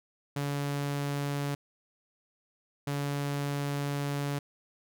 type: tone bursts at uneven times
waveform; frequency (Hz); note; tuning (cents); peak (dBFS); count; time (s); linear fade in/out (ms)
sawtooth; 142.6; C#3; +49; -26; 2; 0.36-1.55 / 2.87-4.39; 5
effects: none